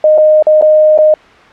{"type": "tone with dropouts", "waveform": "sine", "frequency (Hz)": 616, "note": "D#5", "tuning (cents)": -17, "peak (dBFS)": -3, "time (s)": [0.04, 1.14], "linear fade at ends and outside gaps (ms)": 2, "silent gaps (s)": [[0.178, 0.182], [0.425, 0.468], [0.613, 0.623], [0.977, 0.986]], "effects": ["white hiss -38 dBFS RMS until 1.52 s", "low-pass 2000 Hz 12 dB/octave"]}